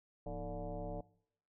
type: tone with frequency modulation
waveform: sine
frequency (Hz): 308.3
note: D#4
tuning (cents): -16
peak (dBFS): -39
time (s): 0.26-1.01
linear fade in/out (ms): 5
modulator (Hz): 137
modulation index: 3
effects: noise-tail reverb RT60 0.7 s tail -22 dB re dry